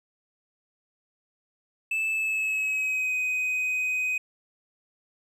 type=tone with pitch glide; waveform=triangle; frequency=2628 to 2508 Hz; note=E7 to D#7; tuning=-6 to +13 cents; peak=-23 dBFS; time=1.91-4.18 s; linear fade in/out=5 ms; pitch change=-81 cents; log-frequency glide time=2.09-3.15 s; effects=none

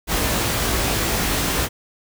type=noise with comb filter; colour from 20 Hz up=pink; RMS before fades=-21 dBFS; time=0.07-1.69 s; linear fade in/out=50 ms; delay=18 ms; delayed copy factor=+0.65; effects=none

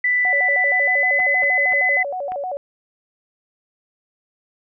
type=tone with pitch glide; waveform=sine; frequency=1985 to 2017 Hz; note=B6 to B6; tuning=+8 to +36 cents; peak=-15 dBFS; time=0.04-2.03 s; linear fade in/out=5 ms; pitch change=+28 cents; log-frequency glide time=0.6-1.2 s
type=tone with vibrato; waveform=sine; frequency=646 Hz; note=E5; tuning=35 cents flat; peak=-23 dBFS; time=0.25-2.57 s; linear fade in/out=0 ms; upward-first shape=square; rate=6.4 Hz; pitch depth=230 cents each way
type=clicks; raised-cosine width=0.5 ms; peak=-20 dBFS; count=4; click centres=1.201 / 1.434 / 1.723 / 2.32 s
effects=none

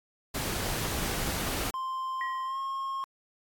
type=noise; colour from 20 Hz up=pink; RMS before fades=-32 dBFS; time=0.34-1.71 s; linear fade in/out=10 ms
type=tone with pitch glide; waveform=triangle; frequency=1046.5 to 1078.4 Hz; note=C6 to C#6; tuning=0 to -48 cents; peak=-29 dBFS; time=1.74-3.04 s; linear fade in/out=0 ms; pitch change=+52 cents; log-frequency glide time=2.45-2.58 s
type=tone with exponential decay; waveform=sine; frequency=1910 Hz; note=A#6; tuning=42 cents sharp; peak=-31 dBFS; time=2.21-2.67 s; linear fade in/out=1 ms; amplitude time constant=100 ms
effects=AAC 64 kbps

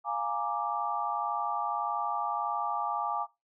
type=chord; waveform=sine; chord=Bb dominant seventh; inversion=second; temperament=equal; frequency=698.5 / 830.6 / 932.3 / 1174.7 Hz; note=F5 / Ab5 / Bb5 / D6; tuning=0 / 0 / 0 / 0 cents; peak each=-37 / -33 / -37 / -33 dBFS; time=0.04-3.27 s; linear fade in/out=50 ms; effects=noise-tail reverb RT60 0.2 s tail -17 dB re dry

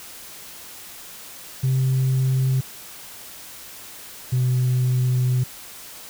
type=tone pair in turn; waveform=sine; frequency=131.2 / 126.53 Hz; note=C3 / B2; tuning=+5 / +42 cents; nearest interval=minor second; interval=63 cents; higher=first; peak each=-15 dBFS; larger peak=neither; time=1.63-2.61 / 4.32-5.44 s; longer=second; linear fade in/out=10 ms; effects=tanh soft clip ceiling -15 dBFS + white hiss -40 dBFS RMS until 6.09 s

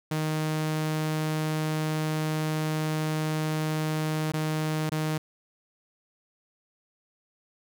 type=tone with dropouts; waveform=sawtooth; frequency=155.56 Hz; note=D#3; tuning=in tune; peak=-22 dBFS; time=0.11-5.18 s; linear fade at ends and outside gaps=5 ms; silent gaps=4.32-4.336 / 4.896-4.918 s; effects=none

